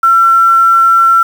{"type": "tone with quantisation", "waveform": "sine", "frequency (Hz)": 1352, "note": "E6", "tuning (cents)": 43, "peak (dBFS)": -4, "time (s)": [0.03, 1.23], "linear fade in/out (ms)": 5, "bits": 5, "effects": []}